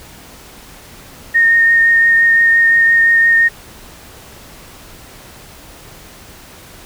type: tone with vibrato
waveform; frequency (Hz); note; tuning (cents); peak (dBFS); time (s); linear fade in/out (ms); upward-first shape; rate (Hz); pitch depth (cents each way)
sine; 1841; A#6; -22; -7; 1.34-3.49; 20; triangle; 5.8; 16
effects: pink hiss -38 dBFS RMS until 6.85 s